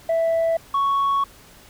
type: tone pair in turn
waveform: sine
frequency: 659.3 / 1110.9 Hz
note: E5 / C#6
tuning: 0 / +3 cents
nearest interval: major sixth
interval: 903 cents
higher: second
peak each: -15 dBFS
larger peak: neither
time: 0.09-0.57 / 0.74-1.24 s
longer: second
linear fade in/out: 5 ms
effects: tanh soft clip ceiling -16 dBFS + pink hiss -48 dBFS RMS until 1.69 s

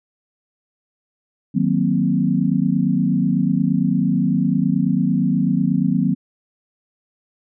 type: chord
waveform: sine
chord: C half-diminished seventh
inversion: first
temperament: equal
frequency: 155.56 / 185 / 233.1 / 261.6 Hz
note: Eb3 / Gb3 / Bb3 / C4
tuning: 0 / 0 / 0 / 0 cents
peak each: -22 / -19 / -21 / -21 dBFS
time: 1.54-6.15 s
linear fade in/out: 20 ms
effects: none

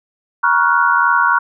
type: chord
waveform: sine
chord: Gb major seventh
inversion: first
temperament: equal with one note detuned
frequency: 951.9 / 1108.7 / 1396.9 / 1480 Hz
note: Bb5 / Db6 / F6 / Gb6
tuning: +36 / 0 / 0 / 0 cents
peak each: -16 dBFS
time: 0.43-1.39 s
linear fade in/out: 10 ms
effects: none

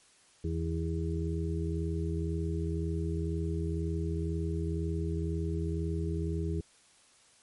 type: harmonic tone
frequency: 82 Hz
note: E2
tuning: 9 cents flat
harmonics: 1 / 2 / 4 / 5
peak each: -32 / -35 / -38 / -39 dBFS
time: 0.44-6.61 s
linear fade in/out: 5 ms
effects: white hiss -62 dBFS RMS until 7.42 s + MP3 48 kbps

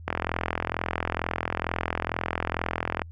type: click train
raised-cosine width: 0.5 ms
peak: -10 dBFS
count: 125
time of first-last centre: 0.08-3.018 s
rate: 42.2 Hz
effects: added 83 Hz sine -40 dBFS peak until 3.11 s + Opus 48 kbps

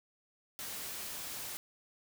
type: noise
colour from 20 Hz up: white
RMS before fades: -42 dBFS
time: 0.59-1.57 s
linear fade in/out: 0 ms
effects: none

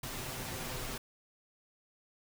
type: noise with comb filter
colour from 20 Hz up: pink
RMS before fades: -40 dBFS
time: 0.03-0.98 s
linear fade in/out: 5 ms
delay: 7.8 ms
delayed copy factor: +0.55
effects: none

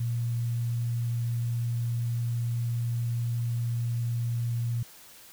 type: tone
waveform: sine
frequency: 118.2 Hz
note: A#2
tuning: 24 cents sharp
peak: -26 dBFS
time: 0-4.83 s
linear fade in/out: 5 ms
effects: white hiss -51 dBFS RMS until 5.32 s

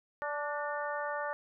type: harmonic tone with a mistuned harmonic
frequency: 292.3 Hz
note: D4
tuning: 8 cents flat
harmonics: 2 / 3 / 4 / 5 / 6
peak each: -37 / -39 / -40 / -41 / -42 dBFS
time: 0.22-1.33 s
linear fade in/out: 0 ms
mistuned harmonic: 6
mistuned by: +43 cents
effects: none

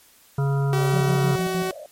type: harmonic tone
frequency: 138.8 Hz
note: C#3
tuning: 3 cents sharp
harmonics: 1 / 3 / 5 / 7 / 9 / 10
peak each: -19 / -30 / -35 / -36 / -39 / -38 dBFS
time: 0.38-1.36 s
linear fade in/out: 5 ms
type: tone with pitch glide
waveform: sawtooth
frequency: 382 to 375.2 Hz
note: G4 to F#4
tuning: -45 to +24 cents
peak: -20 dBFS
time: 0.73-1.71 s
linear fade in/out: 0 ms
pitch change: -31 cents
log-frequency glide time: 0.86-1.29 s
type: band-pass noise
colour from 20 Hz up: white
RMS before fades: -39 dBFS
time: 0.78-1.86 s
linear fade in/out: 2 ms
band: 550 to 650 Hz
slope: 96 dB/octave
type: tone with tremolo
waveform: sine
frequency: 174.61 Hz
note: F3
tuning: in tune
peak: -23 dBFS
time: 0.93-1.7 s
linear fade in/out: 10 ms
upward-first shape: square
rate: 6.5 Hz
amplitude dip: 65%
effects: white hiss -54 dBFS RMS until 1.91 s + MP3 64 kbps

